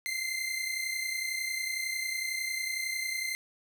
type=tone pair together; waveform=sawtooth; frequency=2062 / 2093 Hz; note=C7 / C7; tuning=-26 / 0 cents; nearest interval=unison; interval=26 cents; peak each=-32 / -30 dBFS; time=0.06-3.35 s; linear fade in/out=0 ms; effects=none